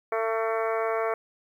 harmonic tone with a mistuned harmonic, 224.2 Hz, A3, 33 cents sharp, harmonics 2 / 3 / 4 / 5 / 6 / 7 / 8 / 9 / 10, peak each -28 / -29 / -37 / -33 / -35 / -42 / -41 / -43 / -40 dBFS, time 0.12-1.14 s, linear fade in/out 2 ms, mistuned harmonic 7, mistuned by -22 cents, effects 10-bit

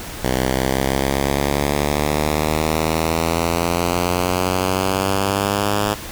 5% pulse exponential sweep, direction up, 63.4 to 104.4 Hz, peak -6 dBFS, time 0.23-5.95 s, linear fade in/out 20 ms, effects pink hiss -32 dBFS RMS until 6.11 s

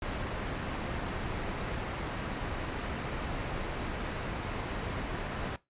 pink low-pass noise, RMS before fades -36 dBFS, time 0.02-5.56 s, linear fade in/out 2 ms, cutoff 2400 Hz, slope 12 dB/octave, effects noise-tail reverb RT60 0.2 s tail -19 dB re dry + resampled to 8000 Hz

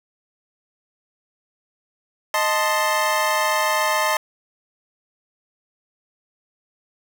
25% pulse chord, A diminished, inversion second, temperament equal, 622.3 / 880 / 1046.5 Hz, Eb5 / A5 / C6, 0 / 0 / 0 cents, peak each -19 dBFS, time 2.34-4.17 s, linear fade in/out 2 ms, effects none

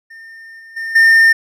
triangle tone with level steps, 1812 Hz, A#6, 50 cents flat, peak -32 / -34 / -19 / -4 dBFS, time 0.1-1.33 s, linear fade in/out 10 ms, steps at 0.59 / 0.76 / 0.95 s, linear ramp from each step 10 ms, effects none

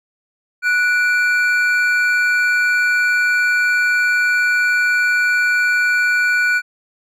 triangle tone pair together, 1472.1 / 2349 Hz, F#6 / D7, -9 / 0 cents, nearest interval minor sixth, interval 809 cents, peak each -12 / -19 dBFS, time 0.62-6.62 s, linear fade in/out 50 ms, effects none

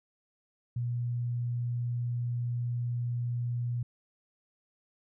sine tone, 120.6 Hz, B2, 41 cents flat, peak -29 dBFS, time 0.76-3.83 s, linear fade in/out 5 ms, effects none

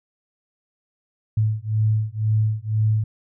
sine beating tone pair, 107.5 / 109.5 Hz, A2 / A2, -40 / -8 cents, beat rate 2 Hz, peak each -21 dBFS, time 1.37-3.04 s, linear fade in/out 5 ms, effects none

